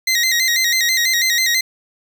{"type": "tone with vibrato", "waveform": "20% pulse", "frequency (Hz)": 1975.5, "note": "B6", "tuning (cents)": 0, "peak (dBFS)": -9, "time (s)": [0.07, 1.61], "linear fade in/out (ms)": 5, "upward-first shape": "square", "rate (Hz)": 6.1, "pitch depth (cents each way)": 77, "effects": []}